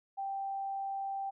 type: tone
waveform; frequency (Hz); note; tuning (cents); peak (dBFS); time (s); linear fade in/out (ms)
sine; 784; G5; 0; -34; 0.17-1.31; 20
effects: none